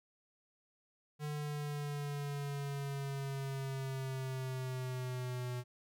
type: linear sweep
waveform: square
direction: down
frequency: 149.6 to 123.47 Hz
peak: -38 dBFS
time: 1.19-5.64 s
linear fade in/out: 50 ms
effects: none